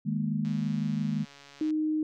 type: chord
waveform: sine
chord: D# suspended fourth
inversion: none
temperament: just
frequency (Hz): 155.56 / 207.4 / 233.3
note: D#3 / G#3 / A#3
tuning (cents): 0 / -2 / +2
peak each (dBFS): -31 / -30 / -32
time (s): 0.05-1.25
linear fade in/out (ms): 20
type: click train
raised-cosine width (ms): 0.2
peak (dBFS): -33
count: 178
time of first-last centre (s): 0.45-1.705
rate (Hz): 141
type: tone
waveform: sine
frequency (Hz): 309.4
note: D#4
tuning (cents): -10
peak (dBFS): -25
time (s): 1.61-2.03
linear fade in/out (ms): 2
effects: none